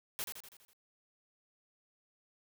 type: noise with echo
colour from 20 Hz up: white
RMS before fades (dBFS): -38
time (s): 0.19-0.24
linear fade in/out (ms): 0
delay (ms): 82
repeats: 6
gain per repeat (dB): -5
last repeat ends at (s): 0.732
effects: none